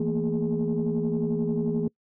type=tone cluster; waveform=sine; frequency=164.4 / 223.4 / 234.7 / 415.1 Hz; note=E3 / A3 / A#3 / G#4; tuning=-4 / +27 / +12 / -1 cents; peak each=-28 dBFS; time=0-1.88 s; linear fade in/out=5 ms; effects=noise-tail reverb RT60 0.1 s tail -26 dB re dry + tanh soft clip ceiling -17 dBFS